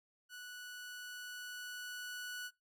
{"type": "tone with level ramp", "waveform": "sawtooth", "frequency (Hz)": 1476, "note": "F#6", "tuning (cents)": -5, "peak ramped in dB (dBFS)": [-44, -38], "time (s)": [0.29, 2.51], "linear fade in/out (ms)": 50, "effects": ["noise-tail reverb RT60 0.2 s tail -21 dB re dry"]}